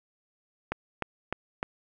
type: click train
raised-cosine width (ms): 0.5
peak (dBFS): -14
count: 4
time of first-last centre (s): 0.72-1.629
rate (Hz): 3.3
effects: none